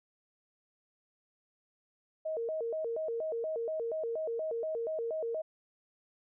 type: tone with vibrato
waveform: sine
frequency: 540 Hz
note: C#5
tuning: 45 cents flat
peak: -32 dBFS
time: 2.25-5.42 s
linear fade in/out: 10 ms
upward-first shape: square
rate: 4.2 Hz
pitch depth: 270 cents each way
effects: none